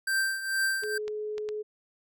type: tone with tremolo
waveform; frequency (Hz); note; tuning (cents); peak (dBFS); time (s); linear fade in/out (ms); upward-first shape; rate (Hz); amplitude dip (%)
square; 1568; G6; 0; -24; 0.07-0.98; 5; triangle; 2.2; 75
type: tone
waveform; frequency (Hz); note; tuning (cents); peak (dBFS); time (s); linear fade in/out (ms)
sine; 424.6; G#4; +38; -31; 0.82-1.63; 20
type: clicks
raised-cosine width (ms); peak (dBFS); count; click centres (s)
0.2; -25; 4; 0.836 / 1.08 / 1.381 / 1.489
effects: none